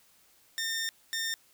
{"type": "tone bursts at uneven times", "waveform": "15% pulse", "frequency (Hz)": 1815, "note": "A#6", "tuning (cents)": -47, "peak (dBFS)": -24, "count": 2, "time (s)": [[0.58, 0.89], [1.13, 1.34]], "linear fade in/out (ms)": 0, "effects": ["white hiss -63 dBFS RMS until 1.53 s"]}